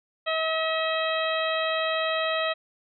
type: harmonic tone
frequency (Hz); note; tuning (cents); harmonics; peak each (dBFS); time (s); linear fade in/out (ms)
641; E5; -49; 1 / 2 / 3 / 4 / 5 / 6; -27 / -30 / -32 / -33 / -34 / -35; 0.26-2.54; 20
effects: none